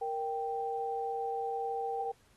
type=tone pair together; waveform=sine; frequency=466.2 / 783.6 Hz; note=A#4 / G5; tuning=0 / -1 cents; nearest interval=major sixth; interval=899 cents; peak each=-36 / -34 dBFS; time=0.01-2.12 s; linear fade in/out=10 ms; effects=pink hiss -67 dBFS RMS until 2.36 s + AAC 32 kbps